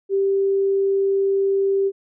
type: tone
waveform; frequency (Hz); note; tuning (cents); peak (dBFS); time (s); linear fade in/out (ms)
sine; 392; G4; 0; -16; 0.09-1.92; 50
effects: none